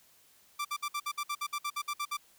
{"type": "tone bursts", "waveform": "sawtooth", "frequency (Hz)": 1174.7, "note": "D6", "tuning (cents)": 0, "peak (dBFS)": -28, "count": 14, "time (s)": [0.59, 2.171], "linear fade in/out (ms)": 10, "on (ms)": 60, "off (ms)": 57, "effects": ["white hiss -63 dBFS RMS until 2.38 s"]}